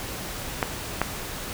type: clicks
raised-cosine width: 0.5 ms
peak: -6 dBFS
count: 2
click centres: 0.628 / 1.016 s
effects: pink hiss -34 dBFS RMS until 1.53 s